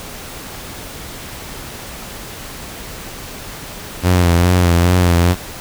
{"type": "tone with vibrato", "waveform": "sawtooth", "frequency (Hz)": 88, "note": "F2", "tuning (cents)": 14, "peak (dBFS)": -6, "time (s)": [4.02, 5.36], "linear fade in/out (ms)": 50, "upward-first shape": "sine", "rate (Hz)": 2.4, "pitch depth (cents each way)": 53, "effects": ["pink hiss -31 dBFS RMS until 5.6 s"]}